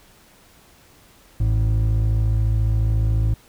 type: tone pair together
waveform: triangle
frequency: 54.46 / 108.7 Hz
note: A1 / A2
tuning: -17 / -21 cents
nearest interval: octave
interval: 1196 cents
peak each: -16 dBFS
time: 1.4-3.34 s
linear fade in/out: 5 ms
effects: tanh soft clip ceiling -10 dBFS + pink hiss -52 dBFS RMS until 3.48 s

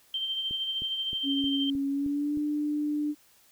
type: tone with tremolo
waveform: sine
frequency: 3136 Hz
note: G7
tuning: in tune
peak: -27 dBFS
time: 0.14-1.7 s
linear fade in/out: 2 ms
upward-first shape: sine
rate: 13 Hz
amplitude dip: 40%
type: click train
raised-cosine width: 3 ms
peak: -30 dBFS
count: 7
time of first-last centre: 0.51-2.373 s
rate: 3.22 Hz
type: tone with pitch glide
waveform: sine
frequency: 277.1 to 297 Hz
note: C#4 to D4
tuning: -1 to +20 cents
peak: -26 dBFS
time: 1.23-3.15 s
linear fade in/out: 50 ms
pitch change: +121 cents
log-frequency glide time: 1.89-2.38 s
effects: white hiss -61 dBFS RMS until 3.51 s

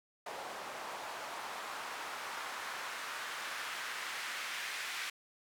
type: noise with band-pass filter sweep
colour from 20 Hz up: white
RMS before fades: -42 dBFS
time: 0.26-5.1 s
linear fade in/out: 5 ms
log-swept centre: 730 to 2000 Hz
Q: 1.3
effects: none

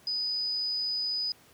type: tone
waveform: sine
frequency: 4978 Hz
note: D#8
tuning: in tune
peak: -28 dBFS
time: 0.07-1.32 s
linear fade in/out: 2 ms
effects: pink hiss -58 dBFS RMS until 1.53 s + high-pass 100 Hz 12 dB/octave

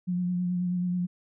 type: tone with vibrato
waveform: sine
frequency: 178.8 Hz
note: F3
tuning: 41 cents sharp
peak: -25 dBFS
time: 0.07-1.07 s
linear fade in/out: 20 ms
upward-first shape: sine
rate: 9.3 Hz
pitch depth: 24 cents each way
effects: none

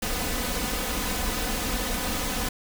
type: noise with comb filter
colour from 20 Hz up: pink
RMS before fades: -28 dBFS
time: 0.02-2.49 s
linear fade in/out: 5 ms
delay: 4 ms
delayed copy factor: +0.7
effects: none

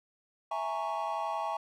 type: chord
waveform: triangle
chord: A# half-diminished seventh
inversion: second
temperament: equal with one note detuned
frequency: 659.3 / 830.6 / 921.6 / 1108.7 Hz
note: E5 / G#5 / A#5 / C#6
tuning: 0 / 0 / -20 / 0 cents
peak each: -35 / -33 / -35 / -35 dBFS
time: 0.51-1.57 s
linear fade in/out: 5 ms
effects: tanh soft clip ceiling -22 dBFS

